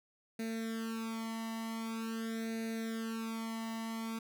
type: tone with flanger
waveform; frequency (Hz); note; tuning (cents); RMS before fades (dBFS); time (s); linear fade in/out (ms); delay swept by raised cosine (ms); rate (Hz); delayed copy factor
sawtooth; 225.3; A3; +41; -39; 0.39-4.19; 5; 0.47 to 1.01; 0.45; +0.95
effects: none